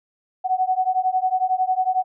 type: beating tone pair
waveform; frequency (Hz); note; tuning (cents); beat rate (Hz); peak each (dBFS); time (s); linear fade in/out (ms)
sine; 740 / 751; F#5 / F#5; 0 / +26; 11; -21; 0.44-2.04; 20
effects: none